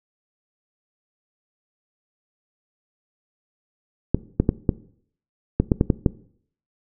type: clicks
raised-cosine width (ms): 3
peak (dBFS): -3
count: 9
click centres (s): 4.146 / 4.4 / 4.491 / 4.692 / 5.6 / 5.718 / 5.811 / 5.902 / 6.062
effects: noise-tail reverb RT60 0.6 s tail -19 dB re dry